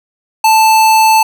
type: tone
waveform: square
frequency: 880 Hz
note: A5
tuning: in tune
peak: -6 dBFS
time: 0.44-1.23 s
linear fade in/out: 5 ms
effects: none